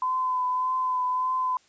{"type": "tone with vibrato", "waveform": "sine", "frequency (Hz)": 1015, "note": "B5", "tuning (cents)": 47, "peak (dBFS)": -23, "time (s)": [0.02, 1.57], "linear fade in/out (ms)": 2, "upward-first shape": "triangle", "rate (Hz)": 1.7, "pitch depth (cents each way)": 24, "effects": ["white hiss -61 dBFS RMS until 1.68 s", "resampled to 16000 Hz"]}